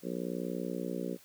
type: harmonic tone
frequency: 60.4 Hz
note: B1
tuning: 38 cents flat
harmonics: 3 / 4 / 5 / 6 / 7 / 8 / 9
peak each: -39 / -40 / -41 / -42 / -42 / -43 / -44 dBFS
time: 0.02-1.18 s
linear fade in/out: 50 ms
effects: white hiss -59 dBFS RMS until 1.24 s